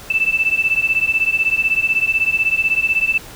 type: beating tone pair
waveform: sine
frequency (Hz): 2637 / 2653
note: E7 / E7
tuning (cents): 0 / +10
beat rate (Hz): 16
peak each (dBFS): -17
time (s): 0.1-3.18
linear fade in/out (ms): 5
effects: pink hiss -37 dBFS RMS until 3.35 s